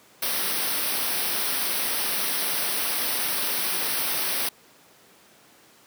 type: band-stop noise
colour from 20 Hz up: white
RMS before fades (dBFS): -26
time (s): 0.22-4.49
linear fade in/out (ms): 5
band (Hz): 5900 to 8500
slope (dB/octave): 96
effects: pink hiss -54 dBFS RMS until 5.86 s + high-pass 200 Hz 12 dB/octave